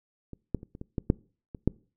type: clicks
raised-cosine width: 3 ms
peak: -28 / -14 / -30 / -30 / -25 / -16 / -7 / -25 / -9 dBFS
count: 9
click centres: 0.333 / 0.547 / 0.631 / 0.751 / 0.814 / 0.982 / 1.101 / 1.548 / 1.676 s
effects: noise-tail reverb RT60 0.4 s tail -24 dB re dry